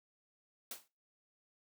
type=noise with exponential decay; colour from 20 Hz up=white; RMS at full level=-40 dBFS; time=0.71-0.88 s; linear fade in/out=2 ms; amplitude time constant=35 ms; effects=noise-tail reverb RT60 0.3 s tail -22 dB re dry + high-pass 200 Hz 12 dB/octave